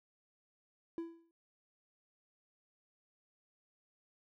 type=tone with exponential decay; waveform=triangle; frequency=333.3 Hz; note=E4; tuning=19 cents sharp; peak=-33 dBFS; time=0.98-1.31 s; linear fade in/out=1 ms; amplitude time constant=70 ms; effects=none